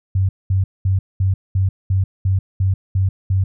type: tone bursts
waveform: sine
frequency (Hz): 95.3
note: G2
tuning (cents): -48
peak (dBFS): -13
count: 10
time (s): 0.15-3.44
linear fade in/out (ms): 5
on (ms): 140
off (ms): 210
effects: none